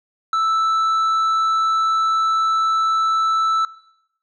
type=tone with tanh clipping; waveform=sine; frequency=1318 Hz; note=E6; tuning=1 cent flat; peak=-17 dBFS; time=0.33-3.65 s; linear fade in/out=2 ms; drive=6 dB; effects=noise-tail reverb RT60 0.8 s tail -20 dB re dry